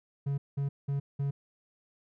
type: tone bursts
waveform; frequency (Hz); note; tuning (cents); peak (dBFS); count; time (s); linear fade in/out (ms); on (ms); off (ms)
triangle; 140; C#3; +18; -26; 4; 0.26-1.31; 10; 120; 190
effects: none